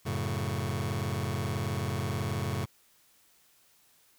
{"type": "chord", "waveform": "sawtooth", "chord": "F# minor", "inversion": "none", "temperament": "just", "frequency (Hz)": [92.5, 111, 138.75], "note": ["F#2", "A2", "C#3"], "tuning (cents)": [0, 16, 2], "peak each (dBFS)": -30, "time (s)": [0.05, 2.66], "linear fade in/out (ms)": 20, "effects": ["white hiss -64 dBFS RMS until 4.18 s"]}